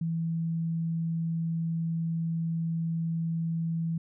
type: tone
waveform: sine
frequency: 164.81 Hz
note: E3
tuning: in tune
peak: -27 dBFS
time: 0.01-3.98 s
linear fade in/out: 5 ms
effects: none